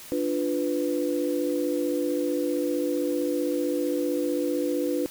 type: chord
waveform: sine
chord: B diminished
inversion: first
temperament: equal with one note detuned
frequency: 293.7 / 349.2 / 496.5 Hz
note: D4 / F4 / B4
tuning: 0 / 0 / +9 cents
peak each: -27 / -29 / -28 dBFS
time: 0.12-5.06 s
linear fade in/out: 0 ms
effects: white hiss -44 dBFS RMS until 5.1 s